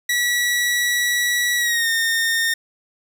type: tone with pitch glide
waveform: sawtooth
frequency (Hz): 1939 to 1830.2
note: B6 to A#6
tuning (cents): -32 to -32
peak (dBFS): -14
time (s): 0.09-2.54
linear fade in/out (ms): 5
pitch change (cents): -100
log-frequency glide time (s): 1.57-1.88
effects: none